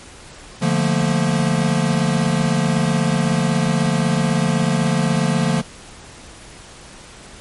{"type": "chord", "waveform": "square", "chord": "Bb major seventh", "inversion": "first", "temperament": "equal with one note detuned", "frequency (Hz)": [146.83, 174.61, 220, 236.2], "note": ["D3", "F3", "A3", "Bb3"], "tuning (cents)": [0, 0, 0, 23], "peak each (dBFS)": [-21, -20, -23, -25], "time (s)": [0.61, 5.62], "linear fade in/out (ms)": 20, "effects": ["pink hiss -40 dBFS RMS until 7.4 s", "MP3 48 kbps"]}